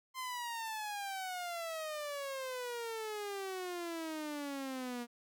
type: exponential sweep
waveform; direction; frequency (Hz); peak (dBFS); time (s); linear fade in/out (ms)
sawtooth; down; 1046.5 to 236.7; -35; 0.14-5.07; 50
effects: none